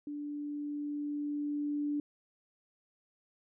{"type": "tone with level ramp", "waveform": "sine", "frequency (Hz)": 292.5, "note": "D4", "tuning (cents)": -7, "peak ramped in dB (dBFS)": [-37, -30], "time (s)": [0.07, 2], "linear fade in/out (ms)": 2, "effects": []}